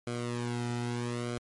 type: tone with flanger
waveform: sawtooth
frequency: 120.2 Hz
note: B2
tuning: 46 cents flat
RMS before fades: -34 dBFS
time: 0.07-1.38 s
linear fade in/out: 0 ms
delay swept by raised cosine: 1.1 to 1.81 ms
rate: 0.77 Hz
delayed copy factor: -0.95
effects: MP3 48 kbps